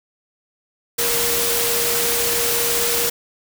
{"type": "tone in noise", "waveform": "sine", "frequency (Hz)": 471.6, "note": "A#4", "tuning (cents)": 20, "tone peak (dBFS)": -25, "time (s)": [0.98, 3.1], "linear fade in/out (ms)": 10, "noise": "white", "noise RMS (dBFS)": -20, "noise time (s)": [0.98, 3.1], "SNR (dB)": -8, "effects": []}